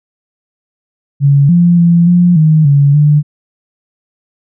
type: tone with pitch steps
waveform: sine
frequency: 140.9 / 173.4 / 170.8 / 176.1 / 156.2 / 141.8 / 148.4 Hz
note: C#3 / F3 / F3 / F3 / D#3 / C#3 / D3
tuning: +29 / -12 / -38 / +15 / +7 / +40 / +18 cents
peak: -4 dBFS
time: 1.2-3.23 s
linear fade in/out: 50 ms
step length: 290 ms
effects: none